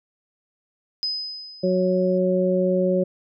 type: tone with exponential decay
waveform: sine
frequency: 5030 Hz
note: D#8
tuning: 18 cents sharp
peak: -21 dBFS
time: 1.03-2.18 s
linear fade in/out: 0 ms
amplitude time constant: 250 ms
type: harmonic tone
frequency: 184.1 Hz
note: F#3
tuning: 8 cents flat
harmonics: 1 / 2 / 3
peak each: -22 / -23 / -21 dBFS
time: 1.63-3.04 s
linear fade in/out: 10 ms
effects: none